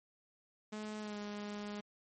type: tone with pitch glide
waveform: sawtooth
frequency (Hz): 213.2 to 206.9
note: G#3 to G#3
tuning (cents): +46 to -6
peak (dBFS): -37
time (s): 0.72-1.81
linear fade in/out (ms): 10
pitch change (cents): -52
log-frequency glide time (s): 1-1.17
effects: MP3 32 kbps